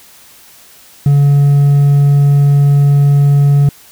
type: tone with hard clipping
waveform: triangle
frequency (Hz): 142.3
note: C#3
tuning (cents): +46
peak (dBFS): -6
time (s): 1.06-3.69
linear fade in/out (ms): 2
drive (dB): 5
effects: white hiss -41 dBFS RMS until 3.91 s